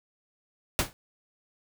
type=noise with exponential decay; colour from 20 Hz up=pink; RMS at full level=-20 dBFS; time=0.79-0.93 s; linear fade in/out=0 ms; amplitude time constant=29 ms; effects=none